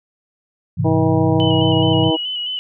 sine chord, Ab augmented, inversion none, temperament equal, 103.83 / 130.81 / 164.81 Hz, Ab2 / C3 / E3, 0 / 0 / 0 cents, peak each -20 dBFS, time 0.77-2.11 s, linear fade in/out 20 ms
harmonic tone, 160 Hz, D#3, 49 cents sharp, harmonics 2 / 3 / 4 / 5 / 6, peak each -17 / -21 / -23 / -25 / -27 dBFS, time 0.84-2.17 s, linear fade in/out 20 ms
sine tone with vibrato, 2968 Hz, F#7, 5 cents sharp, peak -21 dBFS, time 1.4-2.59 s, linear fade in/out 0 ms, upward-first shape square, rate 4.7 Hz, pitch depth 31 cents each way
effects none

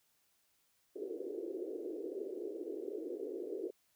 white band-pass noise, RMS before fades -42 dBFS, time 0.95-3.71 s, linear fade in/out 10 ms, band 330 to 450 Hz, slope 48 dB/octave, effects white hiss -75 dBFS RMS until 3.95 s

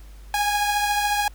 sawtooth beating tone pair, 823 / 837 Hz, G#5 / G#5, -16 / +13 cents, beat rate 14 Hz, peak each -17 / -25 dBFS, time 0.34-1.28 s, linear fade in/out 2 ms, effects added 50 Hz sine -40 dBFS peak until 1.34 s + pink hiss -54 dBFS RMS until 1.34 s

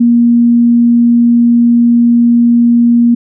sine tone, 236.8 Hz, A#3, 27 cents sharp, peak -4 dBFS, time 0-3.15 s, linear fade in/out 10 ms, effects none

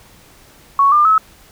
sine tone with pitch steps, 1112 / 1198.7 / 1292.2 Hz, C#6 / D6 / E6, +5 / +35 / -35 cents, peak -8 dBFS, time 0.79-1.18 s, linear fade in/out 2 ms, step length 130 ms, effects pink hiss -46 dBFS RMS until 1.51 s

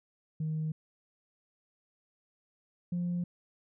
sine tone pair in turn, 156.4 / 175.55 Hz, D#3 / F3, +9 / +9 cents, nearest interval major second, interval 200 cents, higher second, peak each -29 / -28 dBFS, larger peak second, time 0.4-0.72 / 2.92-3.24 s, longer neither, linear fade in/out 5 ms, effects tanh soft clip ceiling -27 dBFS

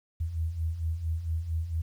sine beating tone pair, 78.3 / 82.7 Hz, D#2 / E2, +11 / +6 cents, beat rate 4.4 Hz, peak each -35 / -29 dBFS, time 0.2-1.82 s, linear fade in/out 10 ms, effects 10-bit

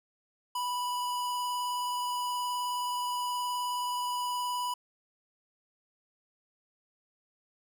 square tone with vibrato, 985 Hz, B5, 5 cents flat, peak -31 dBFS, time 0.55-4.74 s, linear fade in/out 5 ms, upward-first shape sine, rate 19 Hz, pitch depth 12 cents each way, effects none

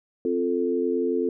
sine chord, F major, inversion second, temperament equal, 261.6 / 349.2 / 440 Hz, C4 / F4 / A4, 0 / 0 / 0 cents, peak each -27 / -26 / -25 dBFS, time 0.25-1.29 s, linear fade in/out 2 ms, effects none

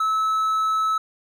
triangle tone, 1300 Hz, E6, 24 cents flat, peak -17 dBFS, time 0-0.98 s, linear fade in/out 5 ms, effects none

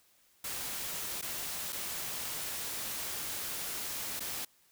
white noise with dropouts, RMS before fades -38 dBFS, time 0.44-4.45 s, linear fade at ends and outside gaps 5 ms, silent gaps 1.214-1.224 / 1.724-1.727 / 4.196-4.204 s, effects white hiss -67 dBFS RMS until 4.71 s

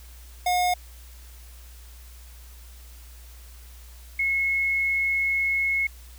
square / sine tone pair in turn, 720 / 2178 Hz, F#5 / C#7, -47 / -31 cents, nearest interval octave + perfect fifth, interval 1916 cents, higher second, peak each -21 dBFS, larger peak neither, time 0.46-0.74 / 4.19-5.87 s, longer second, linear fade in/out 5 ms, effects added 60 Hz sine -43 dBFS peak until 6.18 s + white hiss -52 dBFS RMS until 6.18 s

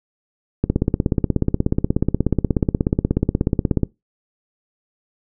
click train, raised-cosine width 3 ms, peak -3 dBFS, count 54, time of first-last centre 0.64-3.833 s, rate 16.6 Hz, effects noise-tail reverb RT60 0.2 s tail -22 dB re dry

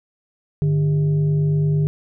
sine tone with frequency modulation, 149.9 Hz, D3, 36 cents sharp, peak -15 dBFS, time 0.62-1.87 s, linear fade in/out 0 ms, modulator 251 Hz, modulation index 0.39, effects none

